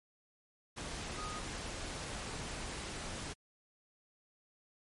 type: tone in noise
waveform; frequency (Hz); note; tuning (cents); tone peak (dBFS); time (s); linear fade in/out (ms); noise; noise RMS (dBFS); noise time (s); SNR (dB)
sine; 1244.5; D#6; 0; -43; 1.17-1.4; 20; pink; -42; 0.76-3.34; -4
effects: low-pass 10000 Hz 12 dB/octave + MP3 48 kbps